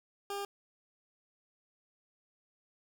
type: tone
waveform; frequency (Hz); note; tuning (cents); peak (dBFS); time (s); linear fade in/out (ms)
20% pulse; 401.6; G4; +42; -31; 0.3-0.45; 2
effects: 10-bit